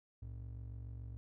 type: ring-modulated tone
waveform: triangle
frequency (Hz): 87.31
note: F2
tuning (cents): 0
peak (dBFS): -39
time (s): 0.22-1.17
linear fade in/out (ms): 0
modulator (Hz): 23.5
effects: none